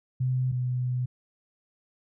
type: tone pair in turn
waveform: sine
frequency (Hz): 128.1 / 125.46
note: C3 / B2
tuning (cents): -36 / +28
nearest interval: unison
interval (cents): 36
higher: first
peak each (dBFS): -23 / -25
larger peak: first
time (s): 0.2-0.52 / 0.52-1.06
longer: second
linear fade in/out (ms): 10
effects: none